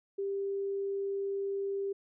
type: tone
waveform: sine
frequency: 395.3 Hz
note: G4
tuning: 15 cents sharp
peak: -31 dBFS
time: 0.18-1.93 s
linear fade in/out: 10 ms
effects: none